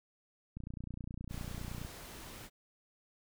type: click train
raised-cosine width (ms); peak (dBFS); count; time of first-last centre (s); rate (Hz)
5; -30; 39; 0.57-1.849; 29.7
type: noise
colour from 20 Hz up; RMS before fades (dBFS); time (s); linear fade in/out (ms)
pink; -49; 1.29-2.5; 50
effects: none